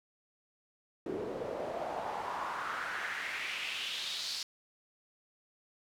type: noise with band-pass filter sweep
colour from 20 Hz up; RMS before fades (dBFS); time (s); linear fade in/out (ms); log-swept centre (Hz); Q
pink; -38; 1.06-4.43; 2; 370 to 4800; 3.2
effects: none